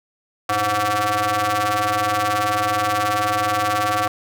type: ring-modulated tone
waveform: sawtooth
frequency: 206.6 Hz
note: G#3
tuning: 9 cents flat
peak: -11 dBFS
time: 0.49-4.08 s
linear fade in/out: 5 ms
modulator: 939 Hz
effects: none